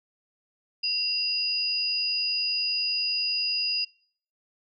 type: tone pair together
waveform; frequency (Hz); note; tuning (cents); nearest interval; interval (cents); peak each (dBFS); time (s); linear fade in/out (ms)
sine; 2755 / 4905; F7 / D#8; -24 / -26; minor seventh; 998; -31 / -25; 0.83-3.85; 10
effects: noise-tail reverb RT60 0.5 s tail -23 dB re dry